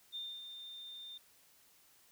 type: tone with ADSR envelope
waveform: sine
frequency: 3614 Hz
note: A7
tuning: 46 cents sharp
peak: -39 dBFS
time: 0.12-1.18 s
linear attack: 35 ms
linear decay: 250 ms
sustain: -7 dB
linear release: 8 ms
effects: white hiss -66 dBFS RMS until 2.11 s